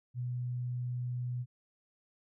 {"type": "tone", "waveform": "sine", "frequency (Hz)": 123.47, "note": "B2", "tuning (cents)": 0, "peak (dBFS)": -33, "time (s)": [0.14, 1.46], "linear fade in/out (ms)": 50, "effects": []}